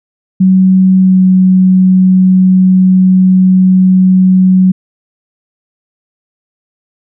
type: tone with pitch glide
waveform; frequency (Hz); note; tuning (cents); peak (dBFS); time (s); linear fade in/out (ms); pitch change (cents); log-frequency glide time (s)
sine; 187.7 to 186.08; F#3 to F#3; +25 to +10; -3; 0.4-4.72; 10; -15; 0.98-1.22
effects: none

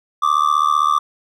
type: tone with amplitude modulation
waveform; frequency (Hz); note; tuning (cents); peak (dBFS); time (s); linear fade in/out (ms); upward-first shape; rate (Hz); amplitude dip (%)
triangle; 1174.7; D6; 0; -7; 0.22-0.99; 10; sine; 75.5; 100
effects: none

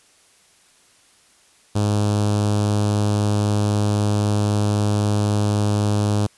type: tone with notch filter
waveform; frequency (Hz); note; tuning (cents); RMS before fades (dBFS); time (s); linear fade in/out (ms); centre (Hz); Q
sawtooth; 103.83; G#2; 0; -19; 1.75-6.27; 10; 2000; 0.86
effects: white hiss -55 dBFS RMS until 6.37 s + resampled to 24000 Hz

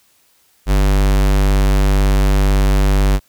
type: tone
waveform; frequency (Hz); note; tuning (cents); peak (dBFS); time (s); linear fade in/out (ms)
square; 49; G1; 0; -11; 0.66-3.2; 50
effects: white hiss -56 dBFS RMS until 3.28 s

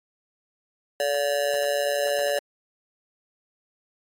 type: tone with amplitude modulation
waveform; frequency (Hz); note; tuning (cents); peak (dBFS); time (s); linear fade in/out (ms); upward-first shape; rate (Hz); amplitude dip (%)
square; 574; D5; -40; -19; 1-2.39; 2; sine; 139; 85
effects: AAC 48 kbps

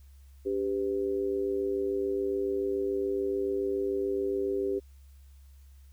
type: tone with amplitude modulation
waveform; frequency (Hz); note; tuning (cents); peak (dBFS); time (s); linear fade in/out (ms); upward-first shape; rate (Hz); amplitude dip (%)
sine; 394.4; G4; +11; -23; 0.45-4.8; 20; sine; 107; 85
effects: added 68 Hz sine -50 dBFS peak until 5.92 s + white hiss -68 dBFS RMS until 5.92 s

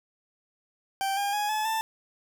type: tone with pitch steps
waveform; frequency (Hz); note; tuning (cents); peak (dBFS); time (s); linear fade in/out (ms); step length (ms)
40% pulse; 781 / 806.2 / 832.2 / 859.1 / 886.8; G5 / G5 / G#5 / A5 / A5; -7 / +48 / +3 / -42 / +13; -25; 1.01-1.81; 0; 160
effects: none

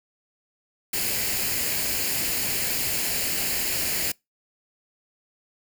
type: noise with comb filter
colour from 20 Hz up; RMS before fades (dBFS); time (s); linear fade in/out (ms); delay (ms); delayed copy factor
white; -26; 0.93-4.12; 5; 0.42; +0.55
effects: noise-tail reverb RT60 0.2 s tail -25 dB re dry

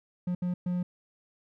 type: tone bursts at uneven times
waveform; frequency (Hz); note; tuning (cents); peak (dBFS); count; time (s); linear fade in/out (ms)
triangle; 178.5; F3; +38; -25; 3; 0.27-0.35 / 0.42-0.54 / 0.66-0.83; 5
effects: none

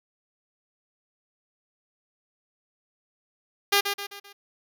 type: tone with echo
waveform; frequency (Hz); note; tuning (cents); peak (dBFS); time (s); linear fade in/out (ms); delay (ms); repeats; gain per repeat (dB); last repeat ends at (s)
5% pulse; 402.9; G4; +48; -7; 3.72-3.81; 10; 130; 4; -7; 4.33
effects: none

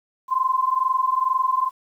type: tone pair together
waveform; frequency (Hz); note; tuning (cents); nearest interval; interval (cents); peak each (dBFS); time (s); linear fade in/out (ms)
sine; 1029.8 / 1052; C6 / C6; -28 / +9; unison; 37; -21; 0.28-1.71; 50
effects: 9-bit

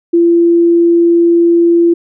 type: tone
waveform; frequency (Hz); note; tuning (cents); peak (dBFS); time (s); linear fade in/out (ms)
sine; 340.4; F4; -44; -5; 0.13-1.94; 10
effects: none

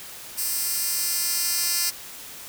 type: tone with high-pass filter sweep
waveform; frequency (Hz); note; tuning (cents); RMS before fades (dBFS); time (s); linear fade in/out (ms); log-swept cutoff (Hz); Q
10% pulse; 346.7; F4; -13; -25; 0.37-1.91; 20; 8800 to 5600; 0.83
effects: white hiss -40 dBFS RMS until 2.48 s

